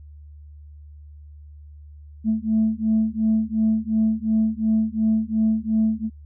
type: beating tone pair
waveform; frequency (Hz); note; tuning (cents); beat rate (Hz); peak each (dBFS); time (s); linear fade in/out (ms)
sine; 218.4 / 221.2; A3 / A3; -13 / +9; 2.8; -20; 2.24-6.1; 50
effects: tanh soft clip ceiling -12 dBFS + added 74 Hz sine -40 dBFS peak until 6.25 s